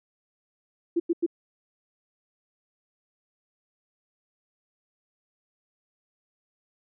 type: tone bursts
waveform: sine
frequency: 339.7 Hz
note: F4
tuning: 48 cents flat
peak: -20 dBFS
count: 3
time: 0.96-1.264 s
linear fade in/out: 10 ms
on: 40 ms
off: 92 ms
effects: none